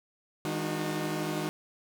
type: tone cluster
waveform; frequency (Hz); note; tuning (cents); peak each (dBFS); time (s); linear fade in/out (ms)
sawtooth; 158 / 204.4 / 303.6 / 364.1; D#3 / G#3 / D#4 / F#4; +27 / -27 / -42 / -28; -31 / -35 / -31 / -32; 0.45-1.49; 0
effects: none